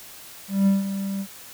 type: tone with ADSR envelope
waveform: triangle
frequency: 196 Hz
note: G3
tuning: in tune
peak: -12 dBFS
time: 0.48-1.27 s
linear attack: 190 ms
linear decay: 160 ms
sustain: -11 dB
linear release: 62 ms
effects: white hiss -43 dBFS RMS until 1.53 s